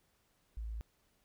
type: tone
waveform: sine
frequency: 55.2 Hz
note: A1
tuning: 6 cents sharp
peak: -38 dBFS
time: 0.57-0.81 s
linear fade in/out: 0 ms
effects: pink hiss -74 dBFS RMS until 1.24 s